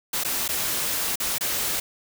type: noise with dropouts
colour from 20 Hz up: white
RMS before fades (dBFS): -26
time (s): 0.13-1.8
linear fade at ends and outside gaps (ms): 5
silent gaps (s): 0.237-0.247 / 0.48-0.488 / 1.157-1.2 / 1.383-1.408
effects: none